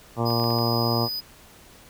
harmonic tone, 117.1 Hz, A#2, 8 cents sharp, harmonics 1 / 2 / 3 / 4 / 5 / 6 / 7 / 8 / 9 / 10, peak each -25 / -28 / -30 / -31 / -32 / -33 / -33 / -34 / -35 / -35 dBFS, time 0.16-1.09 s, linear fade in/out 50 ms
square tone, 4978 Hz, D#8, in tune, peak -28 dBFS, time 0.25-1.21 s, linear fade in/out 20 ms
clicks, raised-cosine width 0.3 ms, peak -27 dBFS, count 5, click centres 0.304 / 0.398 / 0.441 / 0.505 / 0.586 s
effects pink hiss -50 dBFS RMS until 1.89 s

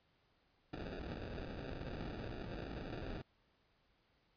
pink noise with sample-and-hold, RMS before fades -45 dBFS, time 0.73-3.22 s, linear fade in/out 5 ms, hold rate 1050 Hz, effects pink hiss -75 dBFS RMS until 4.36 s + resampled to 11025 Hz

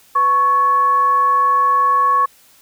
sine tone with frequency modulation, 1108.7 Hz, C#6, in tune, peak -11 dBFS, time 0.15-2.26 s, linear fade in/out 10 ms, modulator 606 Hz, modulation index 0.23, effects white hiss -50 dBFS RMS until 2.61 s

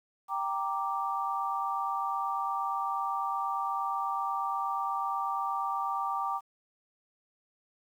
sine chord, G minor, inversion none, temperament equal, 784 / 932.3 / 1174.7 Hz, G5 / Bb5 / D6, 0 / 0 / 0 cents, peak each -34 / -35 / -32 dBFS, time 0.28-6.41 s, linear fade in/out 50 ms, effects 10-bit

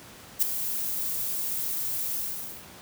violet noise with ADSR envelope, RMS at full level -19 dBFS, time 0.39-2.67 s, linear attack 34 ms, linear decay 5 ms, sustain -11 dB, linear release 510 ms, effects pink hiss -47 dBFS RMS until 2.81 s + high-pass 80 Hz 12 dB/octave

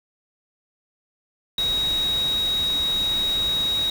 sine tone in noise, 3800 Hz, A#7, 33 cents sharp, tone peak -20 dBFS, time 1.58-3.9 s, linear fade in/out 2 ms, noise pink, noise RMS -34 dBFS, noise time 1.58-3.9 s, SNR +11 dB, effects none

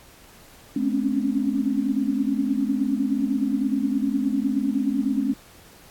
sine tone cluster, 213.3 / 255.6 / 272.1 / 281.8 Hz, G#3 / C4 / C#4 / C#4, +46 / -40 / -32 / +29 cents, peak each -26 dBFS, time 0.76-5.34 s, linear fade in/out 5 ms, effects pink hiss -50 dBFS RMS until 5.9 s + AAC 64 kbps

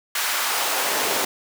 pink noise with high-pass filter sweep, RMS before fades -23 dBFS, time 0.15-1.25 s, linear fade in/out 5 ms, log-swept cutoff 1300 to 400 Hz, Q 0.97, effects none

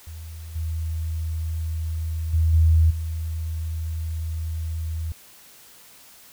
sine tone with level steps, 80.6 Hz, E2, 38 cents flat, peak -34 / -24 / -16 / -13 / -25 dBFS, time 0.07-5.12 s, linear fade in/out 0 ms, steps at 0.55 / 2.33 / 2.53 / 2.9 s, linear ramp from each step 10 ms, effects white hiss -49 dBFS RMS until 6.32 s

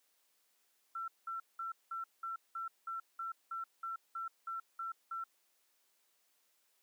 sine tone bursts, 1346 Hz, E6, 36 cents sharp, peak -38 dBFS, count 14, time 0.95-5.24 s, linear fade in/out 5 ms, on 130 ms, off 190 ms, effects white hiss -75 dBFS RMS until 6.82 s + high-pass 300 Hz 12 dB/octave

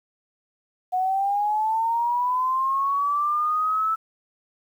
sine linear sweep, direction up, 729 to 1318.5 Hz, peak -20 dBFS, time 0.92-3.96 s, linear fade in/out 20 ms, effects 9-bit

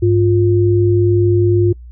sine tone pair together, 102.12 / 351.3 Hz, G#2 / F4, -29 / +10 cents, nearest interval octave + major sixth, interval 2139 cents, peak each -12 dBFS, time 0.02-1.73 s, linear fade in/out 10 ms, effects noise-tail reverb RT60 0.1 s tail -26 dB re dry + added 60 Hz sine -32 dBFS peak until 1.91 s

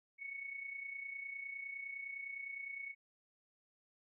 sine tone with amplitude modulation, 2217 Hz, C#7, in tune, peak -40 dBFS, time 0.18-2.95 s, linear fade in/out 50 ms, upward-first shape sine, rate 29.8 Hz, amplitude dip 60%, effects none

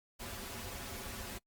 pink noise with comb filter, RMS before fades -44 dBFS, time 0.19-1.39 s, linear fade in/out 20 ms, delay 6.5 ms, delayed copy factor -1, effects noise-tail reverb RT60 0.1 s tail -26 dB re dry + Opus 48 kbps

